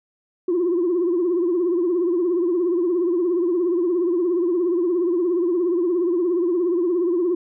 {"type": "tone with vibrato", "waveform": "sine", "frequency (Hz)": 350.2, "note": "F4", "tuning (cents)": 5, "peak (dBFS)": -16, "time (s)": [0.48, 7.35], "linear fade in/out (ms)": 5, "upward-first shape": "triangle", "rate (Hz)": 17, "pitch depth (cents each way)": 120, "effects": ["tanh soft clip ceiling -14 dBFS"]}